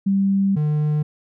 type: tone pair in turn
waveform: sine / triangle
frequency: 195.9 / 150.68 Hz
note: G3 / D3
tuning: -1 / +45 cents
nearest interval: perfect fourth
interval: 454 cents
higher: first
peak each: -15 dBFS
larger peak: neither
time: 0.06-0.56 / 0.56-1.03 s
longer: first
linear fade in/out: 10 ms
effects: none